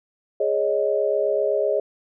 sine chord, Ab suspended fourth, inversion none, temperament equal, 415.3 / 554.4 / 622.3 Hz, Ab4 / Db5 / Eb5, 0 / 0 / 0 cents, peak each -23 dBFS, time 0.4-1.8 s, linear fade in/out 5 ms, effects none

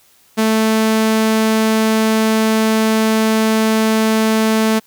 sawtooth tone, 220 Hz, A3, in tune, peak -8 dBFS, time 0.37-4.8 s, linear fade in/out 20 ms, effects white hiss -52 dBFS RMS until 4.86 s

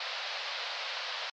white band-pass noise, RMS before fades -37 dBFS, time 0-1.3 s, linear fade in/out 5 ms, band 520 to 4800 Hz, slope 48 dB/octave, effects MP3 64 kbps

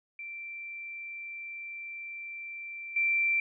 sine tone with level steps, 2349 Hz, D7, in tune, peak -38 / -24 dBFS, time 0.19-3.4 s, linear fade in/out 2 ms, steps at 2.96 s, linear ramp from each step 5 ms, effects none

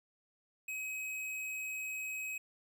sine tone with tanh clipping, 2540 Hz, D#7, 35 cents sharp, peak -39 dBFS, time 0.68-2.38 s, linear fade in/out 5 ms, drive 17 dB, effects none

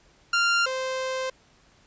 sawtooth tone pair in turn, 1391 / 521 Hz, F6 / C5, -7 / -7 cents, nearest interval octave + perfect fourth, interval 1700 cents, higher first, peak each -16 / -23 dBFS, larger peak first, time 0.33-0.66 / 0.66-1.3 s, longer second, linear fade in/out 5 ms, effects pink hiss -59 dBFS RMS until 1.86 s + resampled to 16000 Hz

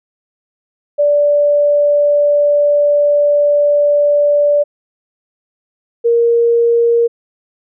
sine tone pair in turn, 583 / 467.9 Hz, D5 / A#4, -13 / +6 cents, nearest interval major third, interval 381 cents, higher first, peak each -8 dBFS, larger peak neither, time 0.98-4.64 / 6.04-7.08 s, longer first, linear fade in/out 20 ms, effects none

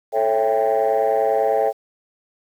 sine chord, A dominant seventh, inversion none, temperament just, 440 / 550 / 660 / 792 Hz, A4 / C#5 / E5 / G5, 0 / -14 / +2 / +18 cents, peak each -20 dBFS, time 0.12-1.73 s, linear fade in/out 50 ms, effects tanh soft clip ceiling -10 dBFS + 8-bit

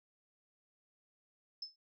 sine tone with exponential decay, 5250 Hz, E8, 8 cents flat, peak -36 dBFS, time 1.62-1.76 s, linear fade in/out 5 ms, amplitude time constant 29 ms, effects noise-tail reverb RT60 0.1 s tail -20 dB re dry + tanh soft clip ceiling -32 dBFS

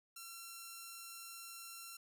5% pulse tone, 1359 Hz, F6, 48 cents flat, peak -37 dBFS, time 0.16-1.97 s, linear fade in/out 5 ms, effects none

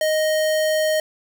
square tone, 622.3 Hz, D#5, in tune, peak -18 dBFS, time 0.01-1 s, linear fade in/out 2 ms, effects none

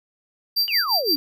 square tone with tremolo, 4699 Hz, D8, in tune, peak -17 dBFS, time 0.56-1.16 s, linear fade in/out 10 ms, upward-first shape sine, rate 5.8 Hz, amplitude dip 90%
sine exponential sweep, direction down, 3014 to 271.4 Hz, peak -23 dBFS, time 0.68-1.16 s, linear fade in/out 0 ms
effects none

